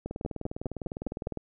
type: two click trains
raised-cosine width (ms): 2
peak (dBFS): -19 / -21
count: 6 / 27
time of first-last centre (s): 0.25-1.27 / 0.06-1.373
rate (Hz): 4.9 / 19.8
effects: none